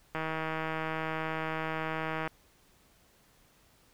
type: click train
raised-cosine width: 0.5 ms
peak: -19 dBFS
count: 339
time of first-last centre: 0.15-2.276 s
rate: 159 Hz
effects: pink hiss -64 dBFS RMS until 3.93 s